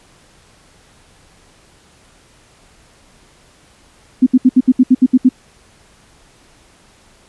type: tone bursts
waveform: sine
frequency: 255.5 Hz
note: C4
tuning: 41 cents flat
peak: -4 dBFS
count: 10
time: 4.22-5.291 s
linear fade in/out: 10 ms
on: 45 ms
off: 69 ms
effects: pink hiss -49 dBFS RMS until 7.28 s + resampled to 24000 Hz